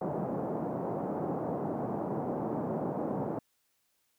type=band-pass noise; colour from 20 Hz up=pink; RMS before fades=-34 dBFS; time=0.01-3.39 s; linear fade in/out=5 ms; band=150 to 850 Hz; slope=24 dB/octave; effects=white hiss -75 dBFS RMS until 4.18 s